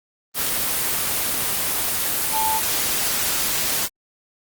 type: tone in noise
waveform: sine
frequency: 880 Hz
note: A5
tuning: in tune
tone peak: -20 dBFS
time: 2.31-2.61 s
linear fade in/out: 50 ms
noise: white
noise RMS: -22 dBFS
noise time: 0.34-3.89 s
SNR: -1 dB
effects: Opus 24 kbps